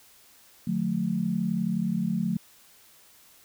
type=tone cluster; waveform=sine; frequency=148.7 / 180.6 / 219.6 Hz; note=D3 / F#3 / A3; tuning=+22 / -42 / -3 cents; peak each=-34 / -27 / -28 dBFS; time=0.67-2.37 s; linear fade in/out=5 ms; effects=white hiss -56 dBFS RMS until 3.44 s